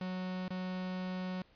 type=tone with dropouts; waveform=45% pulse; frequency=184.3 Hz; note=F#3; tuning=7 cents flat; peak=-36 dBFS; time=0.01-1.42 s; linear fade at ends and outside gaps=2 ms; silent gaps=0.481-0.505 s; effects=pink hiss -66 dBFS RMS until 1.55 s + resampled to 11025 Hz